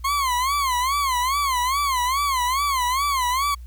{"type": "tone with vibrato", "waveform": "40% pulse", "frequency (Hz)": 1062, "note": "C6", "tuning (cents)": 25, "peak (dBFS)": -19, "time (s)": [0.04, 3.55], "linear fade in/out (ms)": 10, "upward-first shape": "sine", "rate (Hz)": 2.4, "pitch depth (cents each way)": 150, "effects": ["added 60 Hz sine -35 dBFS peak until 3.66 s", "white hiss -61 dBFS RMS until 3.66 s"]}